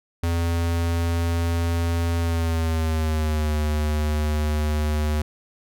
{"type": "tone with pitch glide", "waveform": "square", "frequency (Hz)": [84.5, 75.72], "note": ["E2", "D#2"], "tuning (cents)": [43, -47], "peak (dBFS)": -21, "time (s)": [0.23, 5.22], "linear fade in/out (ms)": 5, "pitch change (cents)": -190, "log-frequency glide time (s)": [2.18, 3.55], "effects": []}